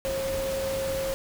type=tone in noise; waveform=sine; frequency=538 Hz; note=C5; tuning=48 cents sharp; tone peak=-27 dBFS; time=0.05-1.14 s; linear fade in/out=0 ms; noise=pink; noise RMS=-35 dBFS; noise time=0.05-1.14 s; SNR=+5 dB; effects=none